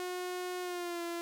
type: tone with pitch glide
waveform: sawtooth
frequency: 361.8 to 341.5 Hz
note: F#4 to F4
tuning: -39 to -39 cents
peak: -32 dBFS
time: 0-1.21 s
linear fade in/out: 0 ms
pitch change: -100 cents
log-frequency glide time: 0.61-1.02 s
effects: none